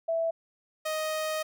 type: tone pair in turn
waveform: sine / sawtooth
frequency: 659.3 / 624.3 Hz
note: E5 / D#5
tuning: 0 / +6 cents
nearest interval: minor second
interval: 94 cents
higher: first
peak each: -25 dBFS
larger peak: neither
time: 0.08-0.31 / 0.85-1.43 s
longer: second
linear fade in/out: 10 ms
effects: none